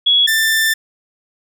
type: tone pair in turn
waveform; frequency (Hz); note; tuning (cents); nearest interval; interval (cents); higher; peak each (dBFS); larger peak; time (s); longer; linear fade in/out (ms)
sine / sawtooth; 3357 / 1778.3; G#7 / A6; +18 / +18; major seventh; 1100; first; -9; neither; 0.06-0.27 / 0.27-0.74; second; 10
effects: none